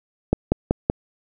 click train, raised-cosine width 2 ms, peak -3 dBFS, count 4, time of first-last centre 0.33-0.899 s, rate 5.27 Hz, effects none

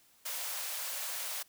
white high-pass noise, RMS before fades -38 dBFS, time 0.25-1.43 s, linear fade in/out 10 ms, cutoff 500 Hz, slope 96 dB/octave, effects white hiss -65 dBFS RMS until 1.48 s

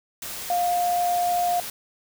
sine tone in noise, 706 Hz, F5, 19 cents sharp, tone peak -20 dBFS, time 0.5-1.6 s, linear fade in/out 2 ms, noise white, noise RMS -34 dBFS, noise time 0.22-1.7 s, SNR +11 dB, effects none

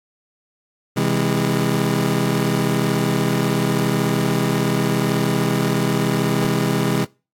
25% pulse chord, C augmented, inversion none, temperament just, 130.81 / 163.52 / 204.4 Hz, C3 / E3 / G#3, 0 / -14 / -27 cents, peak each -18 dBFS, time 0.96-7.05 s, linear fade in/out 10 ms, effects noise-tail reverb RT60 0.3 s tail -23 dB re dry + AAC 64 kbps

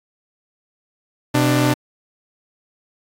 sawtooth tone pair together, 127.26 / 296.1 Hz, C3 / D4, -48 / +14 cents, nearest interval octave + minor third, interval 1462 cents, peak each -13 dBFS, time 1.34-1.74 s, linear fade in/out 10 ms, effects AAC 64 kbps

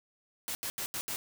white noise bursts at uneven times, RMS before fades -36 dBFS, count 5, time 0.48-0.55 / 0.63-0.7 / 0.78-0.86 / 0.94-1.01 / 1.08-1.16 s, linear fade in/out 0 ms, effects none

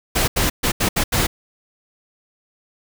pink noise bursts at uneven times, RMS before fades -18 dBFS, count 6, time 0.15-0.28 / 0.36-0.5 / 0.63-0.72 / 0.8-0.89 / 0.96-1.04 / 1.12-1.27 s, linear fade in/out 10 ms, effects none

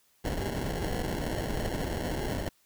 pink noise with sample-and-hold, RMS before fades -32 dBFS, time 0.24-2.49 s, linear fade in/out 10 ms, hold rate 1225 Hz, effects white hiss -67 dBFS RMS until 2.65 s

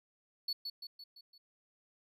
triangle tone with echo, 4425 Hz, C#8, 4 cents flat, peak -32 dBFS, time 0.48-0.53 s, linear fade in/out 5 ms, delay 170 ms, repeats 5, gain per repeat -5 dB, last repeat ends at 1.38 s, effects none

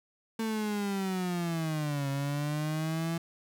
35% pulse linear two-way sweep, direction down then up, 225.4 to 137.3 to 167.8 Hz, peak -28 dBFS, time 0.39-3.18 s, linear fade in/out 5 ms, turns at 2.09 s, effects none

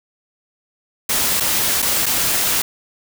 white noise with dropouts, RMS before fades -18 dBFS, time 1.09-2.62 s, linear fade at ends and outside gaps 5 ms, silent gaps 1.401-1.405 / 1.82-1.824 / 2.059-2.063 s, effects none

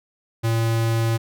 square tone, 114 Hz, A#2, 38 cents flat, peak -19 dBFS, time 0.43-1.18 s, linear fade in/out 20 ms, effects none

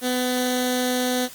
10% pulse tone with notch filter, 250.8 Hz, B3, 27 cents sharp, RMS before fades -23 dBFS, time 0.01-1.29 s, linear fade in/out 50 ms, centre 1100 Hz, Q 0.83, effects white hiss -42 dBFS RMS until 1.34 s + Opus 24 kbps

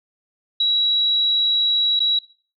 sine tone with dropouts, 3887 Hz, B7, 28 cents flat, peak -15 dBFS, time 0.6-2.19 s, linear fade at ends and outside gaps 5 ms, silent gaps 1.994-2.002 s, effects noise-tail reverb RT60 0.4 s tail -17 dB re dry

